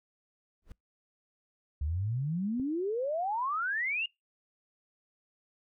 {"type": "noise with exponential growth", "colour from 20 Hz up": "brown", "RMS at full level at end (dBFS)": -41, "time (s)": [0.62, 0.72], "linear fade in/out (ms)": 2, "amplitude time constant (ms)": 21}
{"type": "exponential sweep", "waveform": "sine", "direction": "up", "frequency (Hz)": [69.3, 2879], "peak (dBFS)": -29, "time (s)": [1.81, 4.06], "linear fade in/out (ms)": 5}
{"type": "click", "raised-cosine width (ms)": 3, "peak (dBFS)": -30, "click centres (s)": 2.598}
{"effects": ["noise-tail reverb RT60 0.2 s tail -26 dB re dry"]}